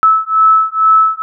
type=beating tone pair; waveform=sine; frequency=1303 / 1305.2 Hz; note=E6 / E6; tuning=-20 / -18 cents; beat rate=2.2 Hz; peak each=-10 dBFS; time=0.03-1.22 s; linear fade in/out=0 ms; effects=none